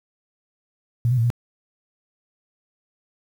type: tone with pitch steps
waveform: sine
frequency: 118.4 / 127.6 / 114.7 / 120 Hz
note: A#2 / C3 / A#2 / B2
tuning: +27 / -43 / -28 / -49 cents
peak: -16 dBFS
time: 1.05-1.302 s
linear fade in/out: 0 ms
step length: 63 ms
effects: 8-bit